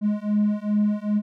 triangle beating tone pair, 207.7 / 210.2 Hz, G#3 / G#3, 0 / +21 cents, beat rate 2.5 Hz, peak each -20 dBFS, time 0.01-1.22 s, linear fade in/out 50 ms, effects tanh soft clip ceiling -11 dBFS

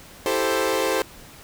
sawtooth chord, A minor seventh, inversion second, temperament equal, 329.6 / 392 / 440 / 523.3 Hz, E4 / G4 / A4 / C5, 0 / 0 / 0 / 0 cents, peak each -25 / -23 / -22 / -20 dBFS, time 0.26-1.02 s, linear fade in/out 0 ms, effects pink hiss -45 dBFS RMS until 1.43 s

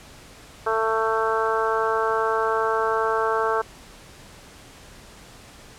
harmonic tone, 222.5 Hz, A3, 20 cents sharp, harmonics 2 / 3 / 4 / 5 / 6 / 7, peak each -24 / -29 / -27 / -27 / -27 / -31 dBFS, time 0.66-3.62 s, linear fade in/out 10 ms, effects pink hiss -46 dBFS RMS until 5.78 s + low-pass 10000 Hz 12 dB/octave

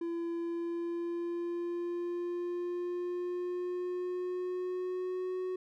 triangle tone with pitch glide, 338.3 to 368.9 Hz, E4 to F#4, +45 to -5 cents, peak -31 dBFS, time 0.01-5.56 s, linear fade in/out 5 ms, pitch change +150 cents, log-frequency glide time 0.34-5.38 s, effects none

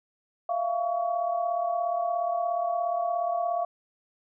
sine tone cluster, 658 / 695 / 1127 Hz, E5 / F5 / C#6, -3 / -9 / +28 cents, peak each -32 / -26 / -35 dBFS, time 0.49-3.65 s, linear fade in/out 5 ms, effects none

